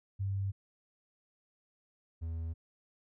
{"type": "tone pair in turn", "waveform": ["sine", "triangle"], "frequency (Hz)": [98, 81.86], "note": ["G2", "E2"], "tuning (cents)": [0, -12], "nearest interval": "minor third", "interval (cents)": 312, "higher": "first", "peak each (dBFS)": [-31, -33], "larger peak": "first", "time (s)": [[0.19, 0.52], [2.21, 2.54]], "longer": "neither", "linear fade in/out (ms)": 20, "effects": []}